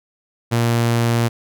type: tone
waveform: sawtooth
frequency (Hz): 117.4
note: A#2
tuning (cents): +13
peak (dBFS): -11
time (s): 0.51-1.29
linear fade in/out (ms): 20
effects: none